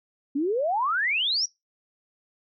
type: exponential sweep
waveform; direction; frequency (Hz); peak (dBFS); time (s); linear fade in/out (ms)
sine; up; 266.2 to 5930; -22; 0.35-1.46; 10
effects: noise-tail reverb RT60 0.2 s tail -23 dB re dry